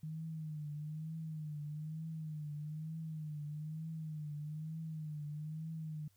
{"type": "tone with vibrato", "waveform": "sine", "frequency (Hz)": 154.4, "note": "D#3", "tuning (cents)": -13, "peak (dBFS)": -40, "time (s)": [0.03, 6.08], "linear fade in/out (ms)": 5, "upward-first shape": "triangle", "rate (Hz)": 1.1, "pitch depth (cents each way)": 84, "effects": ["added 98 Hz sine -70 dBFS peak until 6.16 s", "white hiss -75 dBFS RMS until 6.16 s"]}